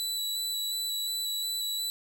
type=tone with vibrato; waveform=sawtooth; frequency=3954 Hz; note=B7; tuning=1 cent sharp; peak=-27 dBFS; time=0-1.9 s; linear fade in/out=0 ms; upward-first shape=square; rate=2.8 Hz; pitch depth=10 cents each way; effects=none